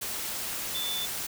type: tone in noise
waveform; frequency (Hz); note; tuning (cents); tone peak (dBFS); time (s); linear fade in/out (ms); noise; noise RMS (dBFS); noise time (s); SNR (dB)
sine; 3515; A7; -2; -31; 0.74-1.06; 10; white; -34; 0.01-1.27; 0
effects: none